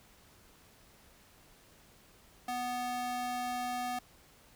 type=tone with high-pass filter; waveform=square; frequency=246.9 Hz; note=B3; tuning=in tune; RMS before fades=-36 dBFS; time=2.48-3.99 s; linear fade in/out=5 ms; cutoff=530 Hz; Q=9.7; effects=pink hiss -61 dBFS RMS until 4.55 s